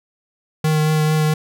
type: tone with vibrato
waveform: square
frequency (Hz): 154.7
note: D#3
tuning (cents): -10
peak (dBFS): -15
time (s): 0.64-1.34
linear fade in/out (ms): 5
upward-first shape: triangle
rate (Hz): 4.5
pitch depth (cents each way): 17
effects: none